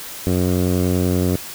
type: tone with low-pass filter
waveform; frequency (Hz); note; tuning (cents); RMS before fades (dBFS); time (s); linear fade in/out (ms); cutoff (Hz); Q
10% pulse; 90.5; F#2; -38; -18; 0.27-1.36; 0; 530; 0.55
effects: white hiss -33 dBFS RMS until 1.54 s